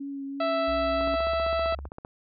sine tone with vibrato, 277.2 Hz, C#4, in tune, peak -32 dBFS, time 0-1.16 s, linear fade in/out 10 ms, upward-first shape triangle, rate 3 Hz, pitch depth 20 cents each way
harmonic tone, 660 Hz, E5, 2 cents sharp, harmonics 1 / 2 / 3 / 4 / 5 / 6 / 7, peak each -25 / -30 / -40 / -39 / -44 / -42 / -46 dBFS, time 0.4-1.75 s, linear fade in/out 5 ms
sine tone with pitch glide, 62.5 to 69.75 Hz, B1 to C#2, +21 to +11 cents, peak -35 dBFS, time 0.67-1.89 s, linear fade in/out 20 ms, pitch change +190 cents, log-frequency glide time 1.15-1.27 s
click train, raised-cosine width 1 ms, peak -25 dBFS, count 17, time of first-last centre 1.01-2.049 s, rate 15.4 Hz
effects none

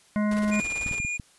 harmonic tone, 209.9 Hz, G#3, 19 cents sharp, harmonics 1 / 3 / 5 / 7 / 9 / 10, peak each -22 / -32 / -36 / -39 / -41 / -42 dBFS, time 0.16-0.6 s, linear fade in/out 0 ms
pink noise with tremolo, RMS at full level -38 dBFS, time 0.31-0.99 s, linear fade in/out 5 ms, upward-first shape square, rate 18 Hz, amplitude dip 60%
square tone with vibrato, 2426 Hz, D#7, 44 cents flat, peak -28 dBFS, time 0.51-1.18 s, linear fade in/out 20 ms, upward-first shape triangle, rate 3.5 Hz, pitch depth 11 cents each way
clicks, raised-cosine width 5 ms, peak -22 dBFS, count 5, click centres 0.863 / 0.913 / 1.001 / 1.049 / 1.198 s
effects white hiss -58 dBFS RMS until 1.38 s + resampled to 24000 Hz

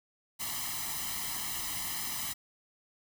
white noise with comb filter, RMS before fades -36 dBFS, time 0.39-2.34 s, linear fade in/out 20 ms, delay 0.99 ms, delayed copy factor +0.85, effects none

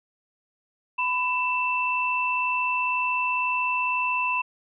sine tone pair together, 998 / 2664 Hz, B5 / E7, +18 / +18 cents, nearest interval octave + perfect fourth, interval 1700 cents, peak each -25 dBFS, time 0.98-4.42 s, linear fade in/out 10 ms, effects none

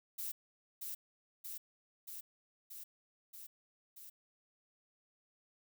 violet noise with echo, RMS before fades -41 dBFS, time 0.18-0.32 s, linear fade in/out 10 ms, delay 630 ms, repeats 6, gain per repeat -2 dB, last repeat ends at 4.1 s, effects none

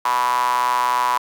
sawtooth tone with high-pass filter, 123.47 Hz, B2, in tune, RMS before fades -19 dBFS, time 0.05-1.18 s, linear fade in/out 5 ms, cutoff 1000 Hz, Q 9.2, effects none

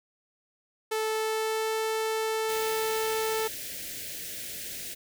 sawtooth tone with pitch glide, 437.7 to 441 Hz, A4 to A4, -9 to +4 cents, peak -23 dBFS, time 0.91-3.48 s, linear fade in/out 10 ms, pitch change +13 cents, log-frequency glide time 1.09-1.73 s
white band-stop noise, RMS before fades -38 dBFS, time 2.48-4.95 s, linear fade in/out 20 ms, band 650 to 1600 Hz, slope 48 dB/octave
effects none

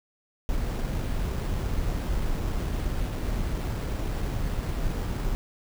brown noise with sample-and-hold, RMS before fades -28 dBFS, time 0.49-5.35 s, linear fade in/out 0 ms, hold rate 6300 Hz, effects none

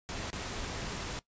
pink noise with dropouts, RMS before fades -38 dBFS, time 0.09-1.19 s, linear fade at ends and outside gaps 0 ms, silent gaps 0.304-0.33 s, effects noise-tail reverb RT60 0.1 s tail -18 dB re dry + resampled to 16000 Hz

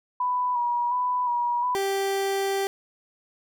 sine tone with vibrato, 977 Hz, B5, 19 cents flat, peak -22 dBFS, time 0.2-1.75 s, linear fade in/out 5 ms, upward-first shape square, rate 1.4 Hz, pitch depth 29 cents each way
30% pulse tone, 392 Hz, G4, in tune, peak -21 dBFS, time 1.75-2.67 s, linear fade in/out 0 ms
effects none

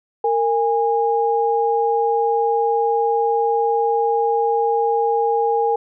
sine tone pair together, 460.2 / 820 Hz, A#4 / G#5, -22 / -22 cents, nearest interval minor seventh, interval 1000 cents, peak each -18 dBFS, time 0.24-5.76 s, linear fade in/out 5 ms, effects none

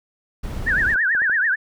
brown noise, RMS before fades -28 dBFS, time 0.43-0.95 s, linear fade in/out 10 ms
clicks, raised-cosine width 1 ms, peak -23 dBFS, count 5, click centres 0.625 / 0.958 / 1.15 / 1.219 / 1.297 s
sine tone with vibrato, 1661.2 Hz, G#6, in tune, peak -16 dBFS, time 0.66-1.56 s, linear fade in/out 20 ms, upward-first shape triangle, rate 9.1 Hz, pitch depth 240 cents each way
effects none

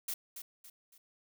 blue noise with echo, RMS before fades -37 dBFS, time 0.08-0.14 s, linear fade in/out 5 ms, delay 280 ms, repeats 3, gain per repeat -8 dB, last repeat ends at 0.98 s, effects none

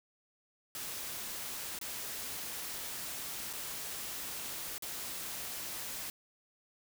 white noise with dropouts, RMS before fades -41 dBFS, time 0.75-6.1 s, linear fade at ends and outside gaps 1 ms, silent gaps 1.788-1.813 / 3.53-3.534 / 4.781-4.823 s, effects none

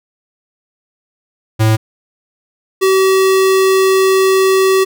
square tone pair in turn, 110 / 381.7 Hz, A2 / G4, 0 / -46 cents, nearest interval octave + minor seventh, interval 2154 cents, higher second, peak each -9 dBFS, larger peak neither, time 1.59-1.77 / 2.81-4.85 s, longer second, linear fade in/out 20 ms, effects none

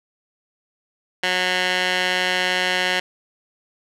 15% pulse tone with band-pass filter, 182.6 Hz, F#3, 23 cents flat, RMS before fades -21 dBFS, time 1.23-3 s, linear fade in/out 5 ms, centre 2500 Hz, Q 1.4, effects none

